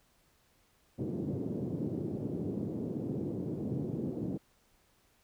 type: band-pass noise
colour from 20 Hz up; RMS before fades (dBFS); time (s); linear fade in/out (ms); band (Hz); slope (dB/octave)
white; -36; 0.98-4.38; 10; 110 to 360; 24
effects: pink hiss -69 dBFS RMS until 5.23 s